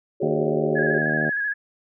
sine chord, F# suspended second, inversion none, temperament equal, 370 / 415.3 / 554.4 Hz, F#4 / G#4 / C#5, 0 / 0 / 0 cents, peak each -26 / -25 / -30 dBFS, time 0.2-0.99 s, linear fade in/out 10 ms
harmonic tone, 76.5 Hz, D#2, 29 cents flat, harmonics 2 / 3 / 4 / 5 / 6 / 7 / 8 / 9 / 10, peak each -28 / -28 / -31 / -32 / -36 / -34 / -31 / -34 / -37 dBFS, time 0.22-1.3 s, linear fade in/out 10 ms
sine tone with vibrato, 1667 Hz, G#6, 6 cents sharp, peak -22 dBFS, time 0.75-1.54 s, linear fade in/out 20 ms, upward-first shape square, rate 13 Hz, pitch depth 34 cents each way
effects none

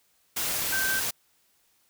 sine tone in noise, 1554 Hz, G6, 16 cents flat, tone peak -26 dBFS, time 0.72-1 s, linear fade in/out 10 ms, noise white, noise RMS -29 dBFS, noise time 0.36-1.11 s, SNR 0 dB, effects white hiss -67 dBFS RMS until 1.89 s

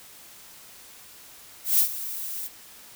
violet noise with ADSR envelope, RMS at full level -18 dBFS, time 1.64-2.49 s, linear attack 150 ms, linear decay 90 ms, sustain -15 dB, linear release 33 ms, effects white hiss -48 dBFS RMS until 2.95 s

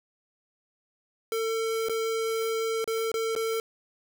square tone with dropouts, 449.1 Hz, A4, 35 cents sharp, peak -27 dBFS, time 1.32-3.6 s, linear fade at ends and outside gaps 1 ms, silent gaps 1.886-1.895 / 2.843-2.876 / 3.117-3.141 / 3.352-3.362 s, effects none

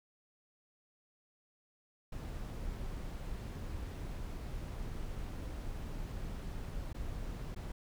brown noise with dropouts, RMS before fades -41 dBFS, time 2.12-7.72 s, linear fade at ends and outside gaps 5 ms, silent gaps 6.93-6.943 / 7.548-7.561 s, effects none

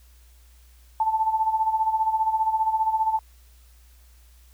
sine tone with tremolo, 880 Hz, A5, in tune, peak -17 dBFS, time 1-3.19 s, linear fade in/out 2 ms, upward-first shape sine, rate 15 Hz, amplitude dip 70%, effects added 60 Hz sine -50 dBFS peak until 4.53 s + white hiss -60 dBFS RMS until 4.53 s

